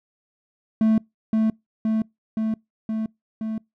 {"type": "tone with echo", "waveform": "triangle", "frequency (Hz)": 220, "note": "A3", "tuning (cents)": 0, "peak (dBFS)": -13, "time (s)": [0.81, 0.98], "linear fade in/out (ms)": 2, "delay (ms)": 520, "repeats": 5, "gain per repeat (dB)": -2, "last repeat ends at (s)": 3.58, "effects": ["noise-tail reverb RT60 0.2 s tail -26 dB re dry"]}